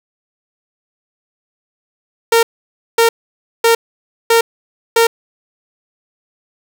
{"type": "tone bursts", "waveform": "sawtooth", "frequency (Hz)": 460.1, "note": "A#4", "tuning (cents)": -23, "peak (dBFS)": -4, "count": 5, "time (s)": [2.32, 5.07], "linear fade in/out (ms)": 5, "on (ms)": 110, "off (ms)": 550, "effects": []}